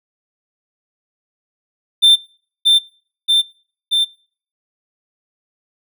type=tone with echo; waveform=triangle; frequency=3572 Hz; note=A7; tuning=25 cents sharp; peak=-5 dBFS; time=2.02-2.16 s; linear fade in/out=20 ms; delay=630 ms; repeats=3; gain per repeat=-2 dB; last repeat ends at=4.05 s; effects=noise-tail reverb RT60 0.5 s tail -23 dB re dry